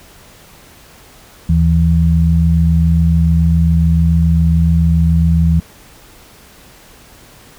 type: tone pair together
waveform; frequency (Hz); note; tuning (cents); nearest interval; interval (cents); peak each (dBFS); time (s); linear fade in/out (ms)
sine; 77.7 / 164.81; D#2 / E3; -2 / 0; octave + minor second; 1302; -11; 1.49-5.6; 5
effects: pink hiss -42 dBFS RMS until 7.58 s